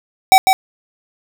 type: tone with echo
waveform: square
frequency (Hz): 763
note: G5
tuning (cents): -47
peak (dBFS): -4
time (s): 0.32-0.38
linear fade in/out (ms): 0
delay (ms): 150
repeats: 1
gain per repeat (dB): -5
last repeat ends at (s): 0.53
effects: none